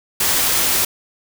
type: noise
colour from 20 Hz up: white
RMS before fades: -17 dBFS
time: 0.2-0.85 s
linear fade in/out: 5 ms
effects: none